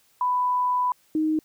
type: tone pair in turn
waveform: sine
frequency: 994 / 311.8 Hz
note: B5 / D#4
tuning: +11 / +4 cents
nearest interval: octave + minor sixth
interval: 2007 cents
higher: first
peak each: -20 dBFS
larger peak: neither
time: 0.21-0.92 / 1.15-1.39 s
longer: first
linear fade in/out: 2 ms
effects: white hiss -62 dBFS RMS until 1.44 s